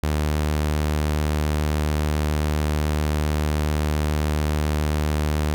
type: tone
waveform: sawtooth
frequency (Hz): 75.6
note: D#2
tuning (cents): -49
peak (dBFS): -16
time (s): 0.03-5.54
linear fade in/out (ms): 0
effects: none